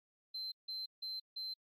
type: tone bursts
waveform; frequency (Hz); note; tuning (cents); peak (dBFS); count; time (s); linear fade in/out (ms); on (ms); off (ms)
sine; 4100; C8; -36; -38; 4; 0.34-1.54; 10; 180; 160
effects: tanh soft clip ceiling -37 dBFS + AAC 32 kbps